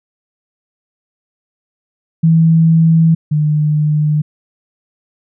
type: tone pair in turn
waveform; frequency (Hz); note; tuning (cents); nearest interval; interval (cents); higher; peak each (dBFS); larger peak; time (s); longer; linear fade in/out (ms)
sine; 163 / 151.08; E3 / D3; -19 / +49; minor second; 132; first; -6 / -10; first; 2.23-3.15 / 3.31-4.22; first; 10
effects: none